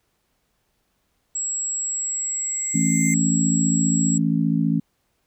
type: tone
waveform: sine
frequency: 7690 Hz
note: B8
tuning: 47 cents flat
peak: -23 dBFS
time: 1.35-4.18 s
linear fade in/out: 5 ms
type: tone with exponential growth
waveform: square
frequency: 2093 Hz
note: C7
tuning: in tune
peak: -25 dBFS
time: 1.8-3.14 s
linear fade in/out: 2 ms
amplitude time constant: 290 ms
type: harmonic tone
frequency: 55 Hz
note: A1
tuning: in tune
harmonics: 3 / 4 / 5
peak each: -21 / -22 / -23 dBFS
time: 2.74-4.8 s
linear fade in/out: 10 ms
effects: pink hiss -70 dBFS RMS until 5.26 s